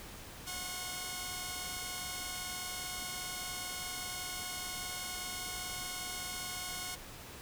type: tone pair together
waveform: 5% pulse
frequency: 730 / 1082.5 Hz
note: F#5 / C#6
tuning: -24 / -41 cents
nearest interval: perfect fifth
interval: 683 cents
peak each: -30 / -30 dBFS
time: 0.46-6.96 s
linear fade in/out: 20 ms
effects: pink hiss -49 dBFS RMS until 7.41 s